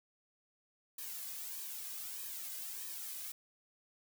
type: noise with flanger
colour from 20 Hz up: blue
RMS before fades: -44 dBFS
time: 0.98-3.32 s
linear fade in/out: 5 ms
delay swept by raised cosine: 1.4 to 2.22 ms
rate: 1.6 Hz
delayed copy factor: -0.75
effects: none